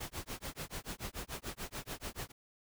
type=noise with tremolo; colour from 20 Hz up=pink; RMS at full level=-40 dBFS; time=0-2.32 s; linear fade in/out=10 ms; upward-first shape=sine; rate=6.9 Hz; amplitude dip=100%; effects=none